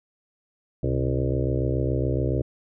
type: harmonic tone with a mistuned harmonic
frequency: 67.1 Hz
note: C2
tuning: 44 cents sharp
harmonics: 1 / 2 / 4 / 5 / 6 / 7 / 8 / 9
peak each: -28 / -25 / -32 / -30 / -32 / -33 / -34 / -36 dBFS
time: 0.83-2.42 s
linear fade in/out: 5 ms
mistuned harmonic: 2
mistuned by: -110 cents
effects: none